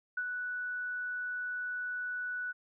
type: tone with ADSR envelope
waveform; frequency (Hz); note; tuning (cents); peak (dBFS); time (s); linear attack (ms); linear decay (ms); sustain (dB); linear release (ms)
sine; 1480; F#6; 0; -30; 0.17-2.53; 6; 56; -4; 25
effects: none